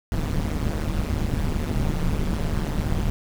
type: noise with amplitude modulation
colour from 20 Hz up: brown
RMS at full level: -20 dBFS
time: 0.12-3.1 s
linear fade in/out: 0 ms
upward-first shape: sine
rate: 152 Hz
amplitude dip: 95%
effects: none